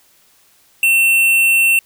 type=tone with tanh clipping; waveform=sine; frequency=2700 Hz; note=E7; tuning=41 cents sharp; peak=-11 dBFS; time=0.83-1.79 s; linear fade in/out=2 ms; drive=16 dB; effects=white hiss -53 dBFS RMS until 1.85 s